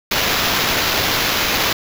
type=noise with sample-and-hold; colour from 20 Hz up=blue; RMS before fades=-18 dBFS; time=0.11-1.73 s; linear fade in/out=5 ms; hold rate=8820 Hz; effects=none